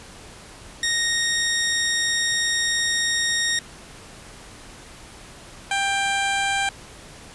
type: tone pair in turn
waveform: 15% pulse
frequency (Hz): 1863 / 790.6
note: A#6 / G5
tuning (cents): -2 / +15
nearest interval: octave + minor third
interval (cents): 1483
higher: first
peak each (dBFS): -14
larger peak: neither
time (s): 0.83-3.59 / 5.71-6.69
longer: first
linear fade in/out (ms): 2
effects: pink hiss -43 dBFS RMS until 7.34 s + resampled to 24000 Hz